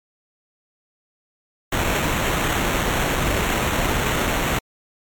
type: noise with sample-and-hold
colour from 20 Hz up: pink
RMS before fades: -21 dBFS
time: 1.72-4.59 s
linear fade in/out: 5 ms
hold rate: 4900 Hz
effects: MP3 96 kbps